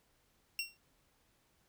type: tone with exponential decay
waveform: 25% pulse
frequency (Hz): 2737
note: F7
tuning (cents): -36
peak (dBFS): -28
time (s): 0.59-0.77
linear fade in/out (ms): 1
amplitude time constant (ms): 38
effects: pink hiss -73 dBFS RMS until 1.68 s